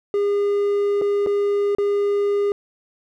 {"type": "tone with dropouts", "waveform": "triangle", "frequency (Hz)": 406.2, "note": "G#4", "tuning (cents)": -38, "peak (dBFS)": -15, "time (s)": [0.14, 2.52], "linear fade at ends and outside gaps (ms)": 1, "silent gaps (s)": [[1.014, 1.019], [1.263, 1.27], [1.75, 1.784]], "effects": []}